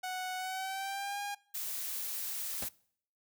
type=tone with pitch glide; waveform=sawtooth; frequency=740 to 811.7 Hz; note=F#5 to G#5; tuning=0 to -40 cents; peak=-32 dBFS; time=0.03-1.35 s; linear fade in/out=10 ms; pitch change=+160 cents; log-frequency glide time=0.37-1.2 s
type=noise; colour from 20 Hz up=blue; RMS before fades=-38 dBFS; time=1.54-2.69 s; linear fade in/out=10 ms
type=noise with exponential decay; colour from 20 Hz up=pink; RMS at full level=-34 dBFS; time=2.62-2.71 s; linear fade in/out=5 ms; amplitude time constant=19 ms
effects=noise-tail reverb RT60 0.6 s tail -23 dB re dry + high-pass 100 Hz 12 dB/octave